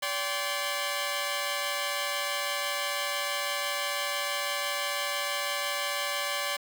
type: tone cluster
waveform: 10% pulse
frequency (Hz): 575 / 780 / 1042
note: D5 / G5 / C6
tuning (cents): -37 / -9 / -7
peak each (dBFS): -23 / -28 / -26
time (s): 0.02-6.57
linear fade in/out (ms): 10
effects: 8-bit